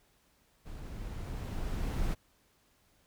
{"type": "noise with level ramp", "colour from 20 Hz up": "brown", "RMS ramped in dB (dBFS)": [-44, -31], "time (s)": [0.65, 2.15], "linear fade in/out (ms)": 20, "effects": ["pink hiss -69 dBFS RMS until 3.06 s"]}